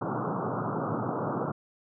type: band-pass noise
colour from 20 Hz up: pink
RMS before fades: -31 dBFS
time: 0.01-1.52 s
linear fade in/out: 10 ms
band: 110 to 1400 Hz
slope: 96 dB/octave
effects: none